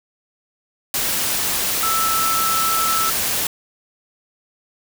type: tone in noise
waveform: sine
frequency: 1318.5 Hz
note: E6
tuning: in tune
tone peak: -19 dBFS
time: 1.83-3.1 s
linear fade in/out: 2 ms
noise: white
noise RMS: -21 dBFS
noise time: 0.94-3.47 s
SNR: -1 dB
effects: none